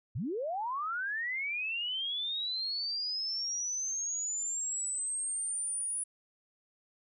sine linear sweep, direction up, 86.5 to 9850 Hz, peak -32 dBFS, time 0.15-6.04 s, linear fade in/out 10 ms, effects none

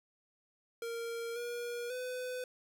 square tone with pitch steps, 464.2 / 478.1 / 503 Hz, A#4 / A#4 / B4, -7 / +44 / +32 cents, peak -38 dBFS, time 0.82-2.44 s, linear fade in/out 2 ms, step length 540 ms, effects none

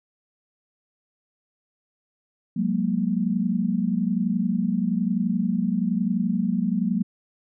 sine tone cluster, 181.4 / 202.5 / 233.5 Hz, F#3 / G#3 / A#3, -34 / -43 / +3 cents, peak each -25 dBFS, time 2.56-7.03 s, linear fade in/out 10 ms, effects none

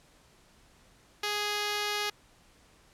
5% pulse tone, 415.3 Hz, G#4, in tune, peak -18 dBFS, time 1.23-2.1 s, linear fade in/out 5 ms, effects pink hiss -61 dBFS RMS until 2.93 s + low-pass 10000 Hz 12 dB/octave

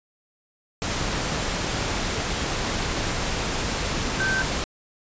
sine tone in noise, 1549 Hz, G6, 21 cents flat, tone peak -22 dBFS, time 4.2-4.42 s, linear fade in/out 0 ms, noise pink, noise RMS -26 dBFS, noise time 0.82-4.64 s, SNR +1 dB, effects resampled to 16000 Hz

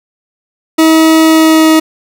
40% pulse tone with pitch glide, 320 to 316.9 Hz, D#4 to D#4, +49 to +32 cents, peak -3 dBFS, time 0.78-1.8 s, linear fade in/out 10 ms, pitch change -17 cents, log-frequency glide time 1.23-1.69 s, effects none

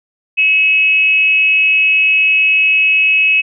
sine tone with frequency modulation, 2571 Hz, E7, 44 cents flat, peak -8 dBFS, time 0.37-3.42 s, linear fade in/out 20 ms, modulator 335 Hz, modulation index 0.32, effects none

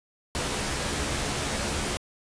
pink noise with comb filter, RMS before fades -29 dBFS, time 0.35-1.97 s, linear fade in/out 0 ms, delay 14 ms, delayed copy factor +0.5, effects resampled to 22050 Hz

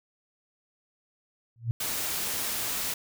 sine tone with exponential growth, 116.54 Hz, A#2, in tune, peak -20 dBFS, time 1.56-1.71 s, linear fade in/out 0 ms, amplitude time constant 31 ms
white noise, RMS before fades -31 dBFS, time 1.8-2.94 s, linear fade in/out 5 ms
effects none

